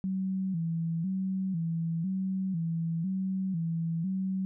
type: tone with vibrato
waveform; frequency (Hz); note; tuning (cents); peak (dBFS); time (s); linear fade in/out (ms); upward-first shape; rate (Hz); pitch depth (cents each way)
sine; 177; F3; +23; -28; 0.04-4.45; 0; square; 1; 120
effects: none